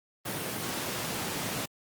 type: high-pass noise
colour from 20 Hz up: pink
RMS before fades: -34 dBFS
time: 0.25-1.66 s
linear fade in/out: 10 ms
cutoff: 110 Hz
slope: 24 dB/octave
effects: Opus 32 kbps